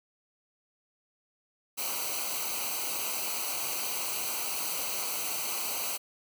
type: noise with comb filter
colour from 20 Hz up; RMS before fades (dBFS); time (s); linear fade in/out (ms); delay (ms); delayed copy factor
white; -33; 1.77-5.98; 20; 0.57; -0.8
effects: none